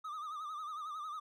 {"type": "tone with vibrato", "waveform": "triangle", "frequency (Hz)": 1227, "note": "D#6", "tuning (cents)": -25, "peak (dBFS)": -38, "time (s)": [0.04, 1.2], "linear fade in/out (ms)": 10, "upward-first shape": "sine", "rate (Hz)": 11, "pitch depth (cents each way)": 82, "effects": []}